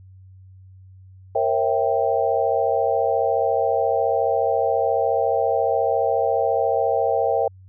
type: chord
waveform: sine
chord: A# diminished seventh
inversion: none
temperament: equal with one note detuned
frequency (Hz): 466.2 / 540.5 / 659.3 / 784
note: A#4 / C#5 / E5 / G5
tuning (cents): 0 / -44 / 0 / 0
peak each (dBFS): -23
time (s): 1.35-7.48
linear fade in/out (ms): 5
effects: added 94 Hz sine -43 dBFS peak until 7.68 s